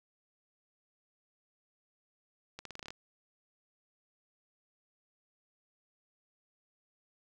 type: accelerating click train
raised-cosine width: 0.2 ms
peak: -26 dBFS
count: 9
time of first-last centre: 2.59-2.905 s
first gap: 63 ms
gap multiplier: 0.86
effects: 9-bit